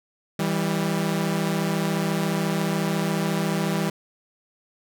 sawtooth tone pair together, 162.94 / 197.1 Hz, E3 / G3, -20 / +10 cents, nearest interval minor third, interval 330 cents, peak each -21 / -21 dBFS, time 0.39-3.9 s, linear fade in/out 5 ms, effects none

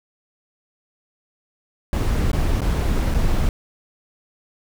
brown noise with dropouts, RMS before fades -19 dBFS, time 1.93-3.49 s, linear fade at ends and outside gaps 1 ms, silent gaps 2.316-2.331 / 2.607-2.617 / 3.141-3.145 s, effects none

